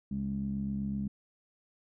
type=tone with low-pass filter; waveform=15% pulse; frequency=68 Hz; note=C#2; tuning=33 cents flat; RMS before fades=-34 dBFS; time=0.11-1.08 s; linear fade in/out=5 ms; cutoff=210 Hz; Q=5.3; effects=none